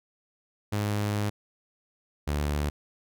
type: tone pair in turn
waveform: sawtooth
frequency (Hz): 103.83 / 73.42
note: G#2 / D2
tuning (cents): 0 / 0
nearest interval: tritone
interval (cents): 600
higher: first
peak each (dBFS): -22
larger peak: neither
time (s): 0.72-1.3 / 2.27-2.7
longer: first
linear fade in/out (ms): 10
effects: none